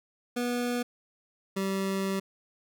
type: tone pair in turn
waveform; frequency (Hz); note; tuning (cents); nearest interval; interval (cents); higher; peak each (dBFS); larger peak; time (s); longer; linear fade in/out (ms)
25% pulse; 243.4 / 193.56; B3 / G3; -25 / -22; major third; 397; first; -24; neither; 0.36-0.83 / 1.56-2.2; second; 10
effects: none